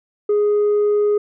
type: tone with tanh clipping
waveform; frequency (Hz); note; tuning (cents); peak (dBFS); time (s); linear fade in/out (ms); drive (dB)
sine; 415.3; G#4; 0; -14; 0.29-1.18; 5; 1
effects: none